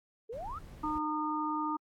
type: exponential sweep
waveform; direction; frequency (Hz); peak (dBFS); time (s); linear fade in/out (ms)
sine; up; 421.3 to 1385; -38; 0.29-0.59; 10
type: noise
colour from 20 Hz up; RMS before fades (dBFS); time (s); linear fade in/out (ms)
brown; -47; 0.32-0.99; 10
type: harmonic tone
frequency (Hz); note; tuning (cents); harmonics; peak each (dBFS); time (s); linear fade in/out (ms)
305.2; D#4; -33; 1 / 3 / 4; -35 / -35 / -35; 0.83-1.77; 10
effects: AAC 64 kbps